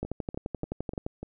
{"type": "two click trains", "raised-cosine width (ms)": 2, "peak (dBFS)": [-24, -18], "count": [5, 13], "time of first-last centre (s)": [[0.05, 1.23], [0.03, 1.064]], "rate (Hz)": [3.39, 11.6], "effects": []}